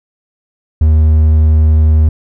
triangle tone, 77.78 Hz, D#2, in tune, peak -3 dBFS, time 0.81-2.09 s, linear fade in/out 5 ms, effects none

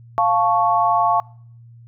sine chord, F augmented, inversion none, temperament equal with one note detuned, 698.5 / 877.5 / 1108.7 Hz, F5 / A5 / C#6, 0 / -5 / 0 cents, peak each -18 / -19 / -18 dBFS, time 0.18-1.2 s, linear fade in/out 0 ms, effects noise-tail reverb RT60 0.6 s tail -26 dB re dry + added 117 Hz sine -41 dBFS peak until 1.87 s

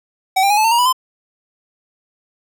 square tone with pitch steps, 760 / 793.6 / 828.8 / 865.5 / 903.8 / 943.8 / 985.6 / 1029.2 Hz, F#5 / G5 / G#5 / A5 / A5 / A#5 / B5 / C6, +46 / +21 / -4 / -29 / +46 / +21 / -4 / -29 cents, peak -12 dBFS, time 0.36-0.928 s, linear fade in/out 10 ms, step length 71 ms, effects none

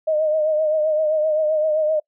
sine tone with vibrato, 619 Hz, D#5, 9 cents flat, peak -16 dBFS, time 0.07-2 s, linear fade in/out 10 ms, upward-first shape triangle, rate 7.7 Hz, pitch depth 54 cents each way, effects noise-tail reverb RT60 0.1 s tail -26 dB re dry

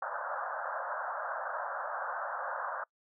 white band-pass noise, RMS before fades -37 dBFS, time 0.02-2.84 s, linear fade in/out 5 ms, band 530 to 1600 Hz, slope 96 dB/octave, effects noise-tail reverb RT60 0.1 s tail -25 dB re dry

